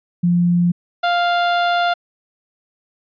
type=tone pair in turn; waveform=sine / 30% pulse; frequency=174.61 / 698.4 Hz; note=F3 / F5; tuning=0 / 0 cents; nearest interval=2 octaves; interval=2400 cents; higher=second; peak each=-12 dBFS; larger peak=neither; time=0.23-0.72 / 1.03-1.94 s; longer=second; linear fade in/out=10 ms; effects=resampled to 11025 Hz